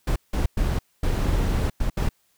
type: noise bursts at uneven times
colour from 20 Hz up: brown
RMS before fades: -22 dBFS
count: 6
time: 0.07-0.16 / 0.33-0.46 / 0.57-0.79 / 1.03-1.7 / 1.8-1.9 / 1.97-2.09 s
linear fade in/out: 5 ms
effects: white hiss -66 dBFS RMS until 2.37 s